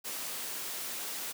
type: noise with amplitude modulation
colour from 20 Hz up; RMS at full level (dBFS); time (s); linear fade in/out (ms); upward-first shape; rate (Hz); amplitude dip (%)
white; -37; 0.04-1.33; 20; sine; 229; 25
effects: high-pass 200 Hz 12 dB/octave